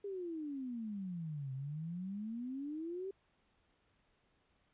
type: exponential two-way sweep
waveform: sine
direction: down then up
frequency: 410 to 130 to 395.3 Hz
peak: -39 dBFS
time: 0.04-3.11 s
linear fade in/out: 5 ms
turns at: 1.53 s
effects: pink hiss -75 dBFS RMS until 4.73 s + resampled to 8000 Hz